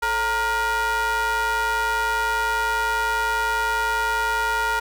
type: ring-modulated tone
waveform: square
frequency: 245 Hz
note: B3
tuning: 14 cents flat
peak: -18 dBFS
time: 0.02-4.8 s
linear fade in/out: 10 ms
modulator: 1170 Hz
effects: none